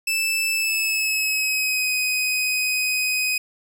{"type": "tone with pitch glide", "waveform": "sawtooth", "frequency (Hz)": [2637, 2509], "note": ["E7", "D#7"], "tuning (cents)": [0, 14], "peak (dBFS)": -17, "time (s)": [0.07, 3.38], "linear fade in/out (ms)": 5, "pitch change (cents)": -86, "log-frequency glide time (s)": [0.52, 1.92], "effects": []}